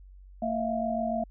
sine tone cluster, 227.6 / 649 / 696 Hz, A#3 / E5 / F5, -41 / -27 / -6 cents, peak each -31 dBFS, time 0.42-1.24 s, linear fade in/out 5 ms, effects added 47 Hz sine -47 dBFS peak until 1.3 s

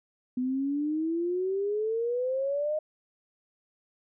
sine exponential sweep, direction up, 248.5 to 622.3 Hz, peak -26 dBFS, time 0.37-2.79 s, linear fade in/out 5 ms, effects none

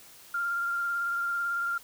sine tone with vibrato, 1392 Hz, F6, 6 cents flat, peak -27 dBFS, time 0.34-1.78 s, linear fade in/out 5 ms, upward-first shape sine, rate 18 Hz, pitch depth 17 cents each way, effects white hiss -52 dBFS RMS until 1.83 s

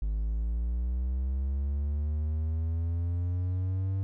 triangle linear sweep, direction up, 51 to 97.1 Hz, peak -25 dBFS, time 0.02-4.03 s, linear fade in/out 0 ms, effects none

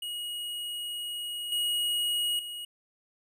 square tone with level steps, 2894 Hz, F#7, 39 cents flat, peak -34 / -27 / -37 dBFS, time 0.02-2.65 s, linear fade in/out 5 ms, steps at 1.52 / 2.39 s, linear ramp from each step 2 ms, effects none

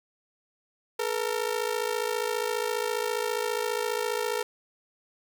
sawtooth ring-modulated tone, 455.8 Hz, A#4, 39 cents flat, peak -20 dBFS, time 0.99-4.43 s, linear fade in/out 5 ms, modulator 27.4 Hz, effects none

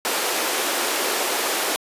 pink high-pass noise, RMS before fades -23 dBFS, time 0.05-1.76 s, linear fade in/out 0 ms, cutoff 340 Hz, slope 24 dB/octave, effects resampled to 32000 Hz

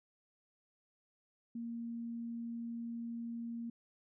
sine tone, 233.1 Hz, A#3, in tune, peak -39 dBFS, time 1.55-3.7 s, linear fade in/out 5 ms, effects none

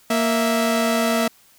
sawtooth tone pair together, 232.2 / 656.8 Hz, A#3 / E5, -7 / -6 cents, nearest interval octave + tritone, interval 1801 cents, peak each -16 / -17 dBFS, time 0.1-1.28 s, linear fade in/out 5 ms, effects white hiss -54 dBFS RMS until 1.58 s

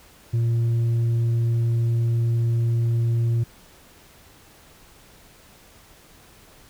sine tone with tanh clipping, 116.4 Hz, A#2, 2 cents flat, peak -19 dBFS, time 0.33-3.44 s, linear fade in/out 10 ms, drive 3 dB, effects pink hiss -51 dBFS RMS until 6.69 s

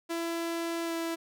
sawtooth tone with pitch glide, 334.9 to 331.6 Hz, E4 to E4, +27 to +10 cents, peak -27 dBFS, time 0.09-1.16 s, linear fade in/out 20 ms, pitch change -17 cents, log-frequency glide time 0.84-0.93 s, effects none

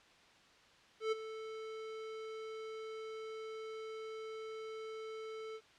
square tone with ADSR envelope, 440 Hz, A4, in tune, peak -31 dBFS, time 1-5.61 s, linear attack 120 ms, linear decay 17 ms, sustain -13 dB, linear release 58 ms, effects white hiss -63 dBFS RMS until 5.78 s + low-pass 4000 Hz 12 dB/octave

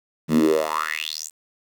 10% pulse tone with high-pass filter sweep, 77.78 Hz, D#2, in tune, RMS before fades -22 dBFS, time 0.28-1.31 s, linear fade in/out 50 ms, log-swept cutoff 170 to 8300 Hz, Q 6.6, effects 8-bit

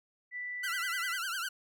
sine tone with pitch glide, 1975.5 to 1989.2 Hz, B6 to B6, 0 to +12 cents, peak -36 dBFS, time 0.31-1.19 s, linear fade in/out 50 ms, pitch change +12 cents, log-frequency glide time 0.73-0.88 s
sawtooth tone with vibrato, 1454 Hz, F#6, 31 cents flat, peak -30 dBFS, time 0.63-1.49 s, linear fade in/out 10 ms, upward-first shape triangle, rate 10 Hz, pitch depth 180 cents each way
effects none

